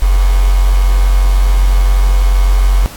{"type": "tone with quantisation", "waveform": "sine", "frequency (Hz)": 46.02, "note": "F#1", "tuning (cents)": -9, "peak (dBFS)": -6, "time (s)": [0.02, 2.86], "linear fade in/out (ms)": 0, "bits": 4, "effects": ["pink hiss -32 dBFS RMS until 2.96 s", "AAC 64 kbps"]}